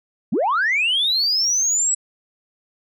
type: linear sweep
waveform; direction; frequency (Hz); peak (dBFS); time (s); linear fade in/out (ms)
sine; up; 156.8 to 7902; -15; 0.32-1.95; 10
effects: tanh soft clip ceiling -13 dBFS